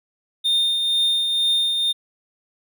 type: tone with tremolo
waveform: triangle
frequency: 3640 Hz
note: A#7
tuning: 42 cents flat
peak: -14 dBFS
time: 0.44-1.93 s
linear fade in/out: 20 ms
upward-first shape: triangle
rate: 2.1 Hz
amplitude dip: 40%
effects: none